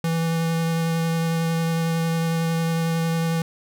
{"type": "tone with vibrato", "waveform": "square", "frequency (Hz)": 164.81, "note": "E3", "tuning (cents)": 0, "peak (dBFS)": -21, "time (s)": [0.04, 3.42], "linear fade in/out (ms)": 2, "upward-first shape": "triangle", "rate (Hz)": 11, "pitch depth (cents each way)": 12, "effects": []}